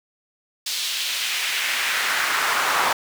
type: noise with high-pass filter sweep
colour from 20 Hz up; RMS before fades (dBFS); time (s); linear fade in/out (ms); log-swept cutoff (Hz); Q
brown; -23; 0.66-2.93; 5; 4100 to 1000; 1.6
effects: none